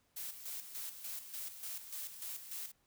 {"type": "noise with tremolo", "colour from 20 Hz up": "blue", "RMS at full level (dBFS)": -43, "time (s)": [0.16, 2.72], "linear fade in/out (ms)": 10, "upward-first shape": "square", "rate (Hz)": 3.4, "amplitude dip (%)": 60, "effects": ["pink hiss -75 dBFS RMS until 2.86 s"]}